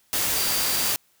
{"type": "tone in noise", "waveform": "sine", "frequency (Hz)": 4699, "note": "D8", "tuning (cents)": 0, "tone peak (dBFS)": -31, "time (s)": [0.36, 0.92], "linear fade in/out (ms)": 0, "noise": "white", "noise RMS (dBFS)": -24, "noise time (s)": [0.13, 0.96], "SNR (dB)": -10, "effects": ["white hiss -63 dBFS RMS until 1.2 s"]}